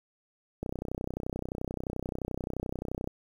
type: click train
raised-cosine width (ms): 2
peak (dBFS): -20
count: 78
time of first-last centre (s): 0.63-3.074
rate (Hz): 31.5
effects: 9-bit